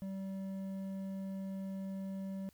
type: tone with hard clipping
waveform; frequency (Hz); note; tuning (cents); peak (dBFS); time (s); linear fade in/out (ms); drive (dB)
triangle; 192.8; G3; -28; -40; 0.02-2.49; 0; 10
effects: added 75 Hz sine -70 dBFS peak until 2.53 s + white hiss -70 dBFS RMS until 2.53 s